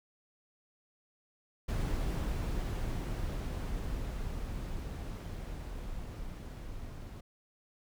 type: noise with level ramp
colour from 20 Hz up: brown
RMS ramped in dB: -32 to -44 dBFS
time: 1.68-7.21 s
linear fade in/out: 10 ms
effects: none